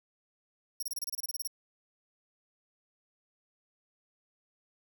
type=tone bursts; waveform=10% pulse; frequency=5590 Hz; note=F8; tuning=1 cent sharp; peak=-27 dBFS; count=13; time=0.8-1.475 s; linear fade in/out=5 ms; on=27 ms; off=27 ms; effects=none